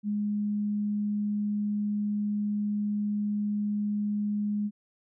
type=tone; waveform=sine; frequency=207.5 Hz; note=G#3; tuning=1 cent flat; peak=-26 dBFS; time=0.03-4.71 s; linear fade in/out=50 ms; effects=none